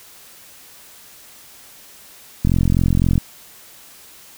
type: click train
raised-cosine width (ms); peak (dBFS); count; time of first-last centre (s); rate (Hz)
5; -4; 33; 2.45-3.179; 43.9
effects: white hiss -44 dBFS RMS until 4.37 s